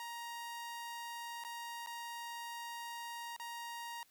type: tone with dropouts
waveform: sawtooth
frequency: 939 Hz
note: A#5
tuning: 12 cents sharp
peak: -39 dBFS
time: 0-4.03 s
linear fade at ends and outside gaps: 1 ms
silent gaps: 1.438-1.448 / 1.862-1.871 / 3.364-3.398 s
effects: white hiss -69 dBFS RMS until 4.1 s